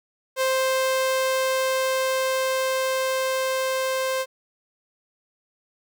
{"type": "tone with level ramp", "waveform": "sawtooth", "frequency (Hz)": 524, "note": "C5", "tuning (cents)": 2, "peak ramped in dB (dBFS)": [-16, -19], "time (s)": [0.36, 4.26], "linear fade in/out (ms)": 50, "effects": []}